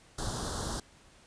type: band-stop noise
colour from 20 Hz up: pink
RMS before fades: -35 dBFS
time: 0.18-0.8 s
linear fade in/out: 5 ms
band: 1600 to 3400 Hz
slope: 48 dB/octave
effects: pink hiss -59 dBFS RMS until 1.26 s + resampled to 22050 Hz